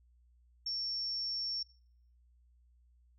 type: tone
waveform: sine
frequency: 5460 Hz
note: F8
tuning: 40 cents flat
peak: -34 dBFS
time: 0.66-1.63 s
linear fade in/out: 5 ms
effects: noise-tail reverb RT60 0.6 s tail -22 dB re dry + added 60 Hz sine -63 dBFS peak until 3.18 s